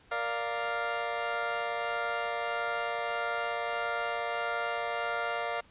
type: chord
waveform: 20% pulse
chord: Bb major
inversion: none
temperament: equal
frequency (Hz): 466.2 / 587.3 / 698.5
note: Bb4 / D5 / F5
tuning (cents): 0 / 0 / 0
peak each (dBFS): -32 / -31 / -28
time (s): 0.11-5.61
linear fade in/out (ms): 10
effects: pink hiss -60 dBFS RMS until 5.7 s + resampled to 8000 Hz